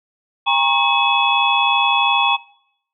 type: tone cluster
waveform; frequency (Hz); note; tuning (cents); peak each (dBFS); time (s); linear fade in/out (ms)
sine; 811 / 934 / 1086 / 2564 / 3391; G#5 / A#5 / C#6 / E7 / G#7; -41 / +3 / -36 / -49 / +35; -20; 0.46-2.37; 20
effects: noise-tail reverb RT60 0.7 s tail -21 dB re dry